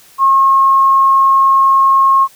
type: tone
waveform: sine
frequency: 1081 Hz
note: C#6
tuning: 44 cents flat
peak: -6 dBFS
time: 0.18-2.28 s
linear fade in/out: 50 ms
effects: white hiss -44 dBFS RMS until 2.35 s